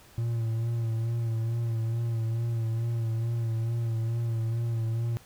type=tone with vibrato; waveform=triangle; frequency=114.8 Hz; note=A#2; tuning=26 cents flat; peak=-24 dBFS; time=0.18-5.17 s; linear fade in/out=0 ms; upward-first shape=sine; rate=2.3 Hz; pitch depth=37 cents each way; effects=pink hiss -55 dBFS RMS until 5.25 s